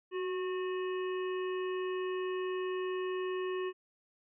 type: harmonic tone with a mistuned harmonic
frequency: 363.7 Hz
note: F#4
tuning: 30 cents flat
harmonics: 1 / 3 / 5 / 7 / 8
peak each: -33 / -43 / -47 / -50 / -51 dBFS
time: 0.11-3.73 s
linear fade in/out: 50 ms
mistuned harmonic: 1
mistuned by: +36 cents
effects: none